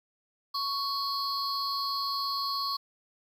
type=tone cluster; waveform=triangle; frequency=1111 / 4120 / 4403 / 4901 Hz; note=C#6 / C8 / C#8 / D#8; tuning=+4 / -28 / -13 / -27 cents; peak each=-30 / -38 / -32 / -39 dBFS; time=0.54-2.77 s; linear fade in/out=10 ms; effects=10-bit